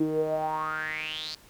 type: tone with band-pass filter sweep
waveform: sawtooth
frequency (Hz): 155.56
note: D#3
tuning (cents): 0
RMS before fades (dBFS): -30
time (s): 0-1.35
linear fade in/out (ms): 5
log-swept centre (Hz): 320 to 4700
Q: 8.4
effects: pink hiss -55 dBFS RMS until 1.49 s

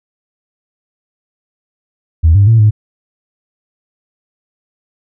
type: tone with pitch steps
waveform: sine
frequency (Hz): 80.9 / 100.3 / 113.4 / 106.7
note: E2 / G2 / A#2 / G#2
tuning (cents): -32 / +40 / -47 / +47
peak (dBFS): -3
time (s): 2.23-2.71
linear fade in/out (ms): 20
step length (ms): 120
effects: tanh soft clip ceiling 0 dBFS

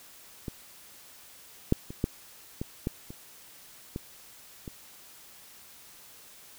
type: clicks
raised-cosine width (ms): 3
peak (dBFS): -21 / -8 / -26 / -12 / -19 / -15 / -28 / -20 / -25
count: 9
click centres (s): 0.482 / 1.724 / 1.905 / 2.041 / 2.615 / 2.871 / 3.105 / 3.961 / 4.678
effects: white hiss -52 dBFS RMS until 6.58 s

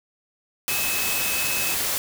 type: tone in noise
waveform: sine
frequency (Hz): 2583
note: E7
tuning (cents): -36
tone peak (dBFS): -28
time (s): 0.69-1.74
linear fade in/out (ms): 0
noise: white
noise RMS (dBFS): -25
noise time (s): 0.68-1.98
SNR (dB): -6
effects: none

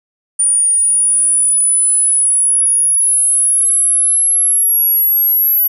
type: exponential sweep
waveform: sine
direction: up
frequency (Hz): 9440 to 11730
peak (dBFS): -9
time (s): 0.39-5.68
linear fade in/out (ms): 10
effects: none

